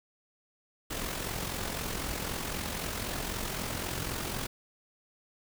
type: noise with amplitude modulation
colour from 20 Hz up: pink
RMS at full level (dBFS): -33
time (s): 0.9-4.47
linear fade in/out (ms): 10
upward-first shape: sine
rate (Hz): 43.9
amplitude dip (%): 50
effects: none